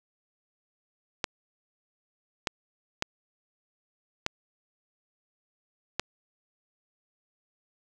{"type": "clicks", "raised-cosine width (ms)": 0.2, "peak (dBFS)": -9, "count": 5, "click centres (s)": [1.242, 2.472, 3.024, 4.264, 5.996], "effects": []}